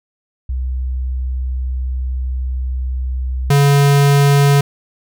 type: tone pair in turn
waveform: sine / square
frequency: 63.8 / 141.58 Hz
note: C2 / C#3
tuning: -43 / +37 cents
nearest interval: octave + major second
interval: 1380 cents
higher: second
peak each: -17 / -9 dBFS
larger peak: second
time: 0.49-3.5 / 3.5-4.61 s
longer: first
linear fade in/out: 5 ms
effects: none